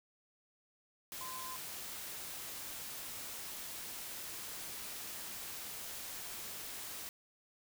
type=tone in noise; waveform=sine; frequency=1031 Hz; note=C6; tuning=26 cents flat; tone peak=-45 dBFS; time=1.21-1.56 s; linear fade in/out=0 ms; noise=white; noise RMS=-45 dBFS; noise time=1.12-7.09 s; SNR=-3 dB; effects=none